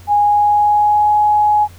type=tone with pitch glide; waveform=sine; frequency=825 to 838.9 Hz; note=G#5 to G#5; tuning=-12 to +17 cents; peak=-9 dBFS; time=0.07-1.68 s; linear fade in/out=50 ms; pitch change=+29 cents; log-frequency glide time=0.17-1.13 s; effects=added 89 Hz sine -37 dBFS peak until 1.78 s + pink hiss -45 dBFS RMS until 1.78 s